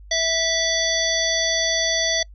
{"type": "harmonic tone with a mistuned harmonic", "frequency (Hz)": 655, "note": "E5", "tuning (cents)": -11, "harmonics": [1, 3, 5, 7, 9], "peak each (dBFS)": [-25, -25, -25, -25, -25], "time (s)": [0.11, 2.23], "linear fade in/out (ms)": 5, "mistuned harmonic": 5, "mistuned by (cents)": 85, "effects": ["noise-tail reverb RT60 0.1 s tail -26 dB re dry", "added 50 Hz sine -40 dBFS peak until 2.34 s"]}